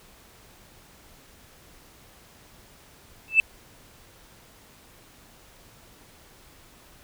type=tone with exponential growth; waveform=sine; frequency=2637 Hz; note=E7; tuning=in tune; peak=-8 dBFS; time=3.28-3.4 s; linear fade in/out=1 ms; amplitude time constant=24 ms; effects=tanh soft clip ceiling -7 dBFS + pink hiss -53 dBFS RMS until 7.03 s